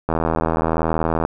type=click train; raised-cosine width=1 ms; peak=-5 dBFS; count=95; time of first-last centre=0.09-1.25 s; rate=81 Hz; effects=none